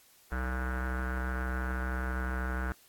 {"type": "tone with low-pass filter", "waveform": "square", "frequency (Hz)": 63.8, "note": "C2", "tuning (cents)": -43, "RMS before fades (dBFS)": -33, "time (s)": [0.32, 2.72], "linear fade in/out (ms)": 0, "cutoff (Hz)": 1500, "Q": 8.7, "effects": ["white hiss -61 dBFS RMS until 2.88 s", "AAC 64 kbps"]}